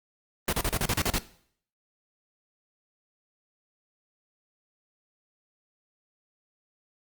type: noise bursts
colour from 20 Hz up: pink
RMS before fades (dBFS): -26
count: 9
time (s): 0.48-1.184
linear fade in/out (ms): 2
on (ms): 48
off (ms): 34
effects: noise-tail reverb RT60 0.6 s tail -17 dB re dry + Opus 32 kbps